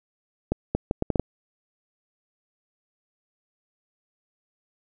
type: accelerating click train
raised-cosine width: 2 ms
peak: -9 dBFS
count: 7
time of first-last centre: 0.52-1.196 s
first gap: 230 ms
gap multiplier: 0.7
effects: none